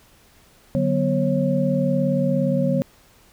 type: tone cluster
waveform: sine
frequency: 148.7 / 188.2 / 245.8 / 544 Hz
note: D3 / F#3 / B3 / C#5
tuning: +22 / +30 / -8 / -33 cents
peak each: -23 dBFS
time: 0.75-2.82 s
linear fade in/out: 0 ms
effects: pink hiss -54 dBFS RMS until 3.32 s